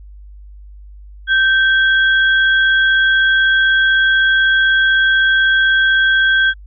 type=tone pair together; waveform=sine; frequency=1561 / 3308 Hz; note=G6 / G#7; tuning=-8 / -8 cents; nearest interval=octave + minor second; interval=1300 cents; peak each=-10 / -19 dBFS; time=1.27-6.54 s; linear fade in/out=50 ms; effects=added 50 Hz sine -34 dBFS peak until 6.66 s